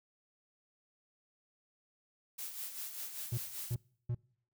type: noise with tremolo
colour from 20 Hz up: blue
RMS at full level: -41 dBFS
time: 2.38-3.75 s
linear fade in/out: 10 ms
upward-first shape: sine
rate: 5.1 Hz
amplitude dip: 55%
type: tone bursts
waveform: triangle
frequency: 120 Hz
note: B2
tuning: 49 cents flat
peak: -30 dBFS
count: 3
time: 3.32-4.148 s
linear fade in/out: 5 ms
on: 56 ms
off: 330 ms
effects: noise-tail reverb RT60 0.6 s tail -25 dB re dry